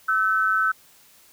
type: tone pair together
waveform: sine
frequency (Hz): 1313 / 1509.1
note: E6 / F#6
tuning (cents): -7 / +34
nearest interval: major second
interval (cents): 241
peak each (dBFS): -21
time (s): 0.08-0.72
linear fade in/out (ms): 10
effects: white hiss -54 dBFS RMS until 1.32 s